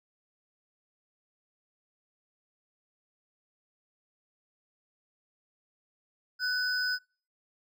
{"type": "tone pair together", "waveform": "triangle", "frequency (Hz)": [1493, 5022], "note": ["F#6", "D#8"], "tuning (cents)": [15, 15], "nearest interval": "octave + major sixth", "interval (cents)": 2100, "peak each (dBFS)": [-27, -31], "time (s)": [6.39, 6.99], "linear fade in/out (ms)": 50, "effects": ["noise-tail reverb RT60 0.4 s tail -26 dB re dry"]}